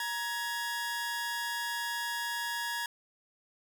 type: tone pair together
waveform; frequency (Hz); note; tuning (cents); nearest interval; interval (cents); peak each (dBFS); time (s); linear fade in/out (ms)
sawtooth; 941.5 / 1677; A#5 / G#6; +17 / +16; minor seventh; 999; -33 / -31; 0-2.86; 2
effects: none